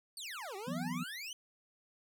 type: exponential two-way sweep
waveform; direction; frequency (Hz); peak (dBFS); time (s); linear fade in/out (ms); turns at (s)
25% pulse; down then up; 4722 to 370 to 3116; -38; 0.17-1.33; 2; 0.56
type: chord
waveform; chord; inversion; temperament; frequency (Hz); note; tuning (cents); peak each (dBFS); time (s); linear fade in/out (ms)
sine; E suspended second; none; equal; 164.81 / 185 / 246.9; E3 / F#3 / B3; 0 / 0 / 0; -41 / -41 / -39; 0.67-1.04; 10
effects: none